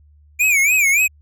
square tone with vibrato, 2349 Hz, D7, in tune, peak -13 dBFS, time 0.39-1.08 s, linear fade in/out 20 ms, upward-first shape sine, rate 3.5 Hz, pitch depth 150 cents each way, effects added 74 Hz sine -47 dBFS peak until 1.21 s

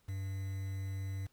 triangle tone with quantisation, 96.7 Hz, G2, 23 cents flat, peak -34 dBFS, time 0.08-1.27 s, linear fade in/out 10 ms, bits 9, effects pink hiss -72 dBFS RMS until 1.32 s

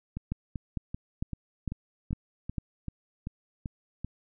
two click trains, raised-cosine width 5 ms, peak -22 / -18 dBFS, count 11 / 6, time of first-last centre 0.17-4.046 / 0.32-2.582 s, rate 2.58 / 2.21 Hz, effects none

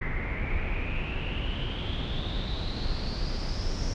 brown noise with low-pass filter sweep, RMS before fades -30 dBFS, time 0.01-3.94 s, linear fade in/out 10 ms, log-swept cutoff 2000 to 5600 Hz, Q 9.5, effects none

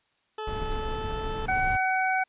20% pulse tone with pitch glide, 432.6 to 437.6 Hz, A4 to A4, -29 to -9 cents, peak -27 dBFS, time 0.38-1.46 s, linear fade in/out 5 ms, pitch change +20 cents, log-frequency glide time 0.49-1.2 s
brown noise, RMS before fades -33 dBFS, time 0.47-1.77 s, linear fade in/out 5 ms
harmonic tone, 753 Hz, F#5, 30 cents sharp, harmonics 1 / 2 / 3, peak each -25 / -28 / -30 dBFS, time 1.48-2.24 s, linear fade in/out 10 ms
effects white hiss -70 dBFS RMS until 2.28 s + resampled to 8000 Hz

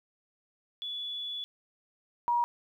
sine tone pair in turn, 3427 / 954.5 Hz, A7 / A#5, -46 / +41 cents, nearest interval octave + minor seventh, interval 2213 cents, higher first, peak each -34 / -24 dBFS, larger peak second, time 0.82-1.44 / 2.28-2.44 s, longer first, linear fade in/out 0 ms, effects 11-bit

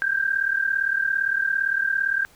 sine tone pair together, 1568 / 1605.6 Hz, G6 / G6, 0 / +41 cents, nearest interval unison, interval 41 cents, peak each -23 dBFS, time 0.02-2.25 s, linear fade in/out 0 ms, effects pink hiss -54 dBFS RMS until 2.35 s

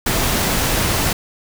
pink noise, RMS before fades -18 dBFS, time 0.06-1.13 s, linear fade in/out 5 ms, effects none

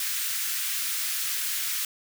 white high-pass noise, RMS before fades -29 dBFS, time 0-1.85 s, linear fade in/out 2 ms, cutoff 1400 Hz, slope 24 dB/octave, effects none

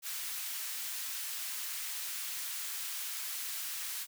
white high-pass noise, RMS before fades -39 dBFS, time 0.02-4.07 s, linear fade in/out 50 ms, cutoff 1400 Hz, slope 12 dB/octave, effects none

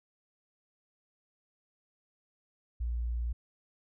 sine tone, 58.9 Hz, A#1, 19 cents sharp, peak -30 dBFS, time 2.8-3.33 s, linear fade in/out 10 ms, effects none

